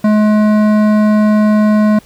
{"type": "tone with hard clipping", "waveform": "triangle", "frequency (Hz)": 212.4, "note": "G#3", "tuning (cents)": 39, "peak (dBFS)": -9, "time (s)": [0.04, 1.99], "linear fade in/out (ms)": 5, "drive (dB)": 17, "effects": ["pink hiss -44 dBFS RMS until 2.05 s"]}